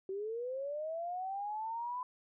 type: linear sweep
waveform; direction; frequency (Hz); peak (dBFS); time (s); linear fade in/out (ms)
sine; up; 375.3 to 1011; -36; 0.09-2.03; 2
effects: none